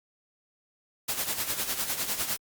white noise with tremolo, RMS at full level -28 dBFS, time 1.08-2.37 s, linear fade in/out 10 ms, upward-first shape sine, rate 9.9 Hz, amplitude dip 65%, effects Opus 48 kbps

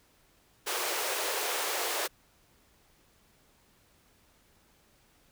pink high-pass noise, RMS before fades -32 dBFS, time 0.66-2.08 s, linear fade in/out 20 ms, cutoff 370 Hz, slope 48 dB/octave, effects pink hiss -65 dBFS RMS until 5.31 s

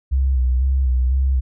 sine tone with vibrato, 64.7 Hz, C2, 19 cents flat, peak -14 dBFS, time 0.11-1.41 s, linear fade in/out 20 ms, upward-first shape square, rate 2 Hz, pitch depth 47 cents each way, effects none

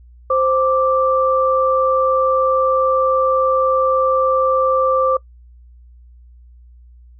sine tone pair together, 523.3 / 1173.5 Hz, C5 / D6, 0 / -2 cents, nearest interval octave + major second, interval 1398 cents, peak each -15 / -16 dBFS, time 0.3-5.17 s, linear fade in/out 5 ms, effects noise-tail reverb RT60 0.1 s tail -22 dB re dry + added 60 Hz sine -41 dBFS peak until 7.19 s

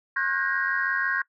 sine tone cluster, 1079 / 1444 / 1540 / 1626 / 1878 Hz, C#6 / F#6 / G6 / G#6 / A#6, -47 / -43 / -31 / -37 / +12 cents, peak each -31 / -31 / -30 / -26 / -31 dBFS, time 0.16-1.22 s, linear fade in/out 5 ms, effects noise-tail reverb RT60 0.1 s tail -21 dB re dry + tanh soft clip ceiling -12 dBFS

